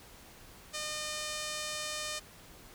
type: tone with low-pass filter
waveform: 5% pulse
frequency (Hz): 608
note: D#5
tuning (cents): -40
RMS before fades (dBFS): -38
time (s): 0.73-2.2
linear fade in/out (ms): 20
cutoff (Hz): 12000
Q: 1.6
effects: pink hiss -54 dBFS RMS until 2.74 s